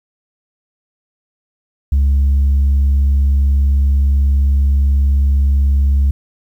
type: tone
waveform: sine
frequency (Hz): 69.3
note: C#2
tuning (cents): 0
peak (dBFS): -7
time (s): 1.92-6.11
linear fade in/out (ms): 5
effects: tanh soft clip ceiling -8 dBFS + 8-bit